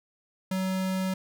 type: tone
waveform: square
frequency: 188.2 Hz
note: F#3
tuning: 30 cents sharp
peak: -27 dBFS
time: 0.51-1.14 s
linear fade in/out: 5 ms
effects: none